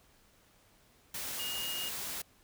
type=tone in noise; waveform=sine; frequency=2856 Hz; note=F7; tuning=38 cents sharp; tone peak=-37 dBFS; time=1.39-1.89 s; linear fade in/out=5 ms; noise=white; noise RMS=-39 dBFS; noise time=1.14-2.22 s; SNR=-1 dB; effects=pink hiss -65 dBFS RMS until 2.43 s